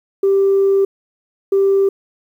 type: tone pair in turn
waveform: sine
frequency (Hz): 392 / 392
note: G4 / G4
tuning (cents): 0 / 0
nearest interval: unison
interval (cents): 0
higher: neither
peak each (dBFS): -9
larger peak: neither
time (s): 0.23-0.85 / 1.52-1.89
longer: first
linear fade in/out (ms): 5
effects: tanh soft clip ceiling -7 dBFS + 8-bit

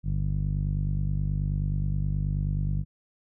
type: tone with low-pass filter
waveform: sawtooth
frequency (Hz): 49.43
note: G1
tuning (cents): +15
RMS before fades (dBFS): -27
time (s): 0.03-2.85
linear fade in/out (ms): 50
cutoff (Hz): 150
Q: 3
effects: none

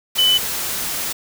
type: tone in noise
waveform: sine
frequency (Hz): 3000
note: F#7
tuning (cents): +23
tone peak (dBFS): -12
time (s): 0.18-0.38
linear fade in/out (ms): 10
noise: white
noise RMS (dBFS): -24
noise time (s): 0.15-1.13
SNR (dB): +9
effects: none

